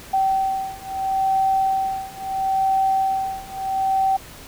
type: beating tone pair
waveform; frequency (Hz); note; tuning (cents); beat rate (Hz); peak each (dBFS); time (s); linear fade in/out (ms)
sine; 771 / 771.75; G5 / G5; -29 / -27; 0.75; -22 / -21; 0.13-4.17; 10
effects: pink hiss -41 dBFS RMS until 4.47 s